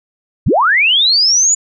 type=linear sweep; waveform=sine; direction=up; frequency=44.39 to 7040 Hz; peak=-8 dBFS; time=0.46-1.55 s; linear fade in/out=10 ms; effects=none